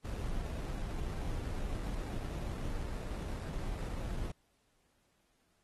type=noise with sample-and-hold; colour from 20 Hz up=brown; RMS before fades=-38 dBFS; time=0.04-4.32 s; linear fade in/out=10 ms; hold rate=3150 Hz; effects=pink hiss -75 dBFS RMS until 5.63 s + AAC 32 kbps